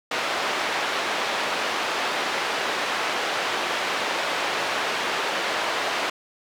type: band-pass noise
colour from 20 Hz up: pink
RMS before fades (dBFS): -26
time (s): 0.11-6.1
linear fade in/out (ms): 5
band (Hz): 560 to 3600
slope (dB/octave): 12
effects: none